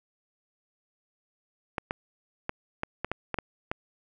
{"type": "clicks", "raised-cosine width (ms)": 0.5, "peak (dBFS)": -14, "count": 9, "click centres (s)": [1.782, 1.909, 2.494, 2.834, 3.046, 3.116, 3.343, 3.387, 3.715], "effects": []}